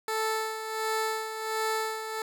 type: tone with tremolo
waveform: 15% pulse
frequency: 439.6 Hz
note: A4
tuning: 2 cents flat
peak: -20 dBFS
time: 0.08-2.22 s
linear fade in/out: 2 ms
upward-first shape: sine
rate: 1.4 Hz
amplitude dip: 60%
effects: none